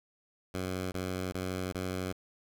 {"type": "tone bursts", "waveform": "10% pulse", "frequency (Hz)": 92.5, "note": "F#2", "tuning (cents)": 0, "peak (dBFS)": -25, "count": 4, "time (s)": [0.54, 2.126], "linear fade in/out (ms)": 5, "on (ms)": 380, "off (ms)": 22, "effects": []}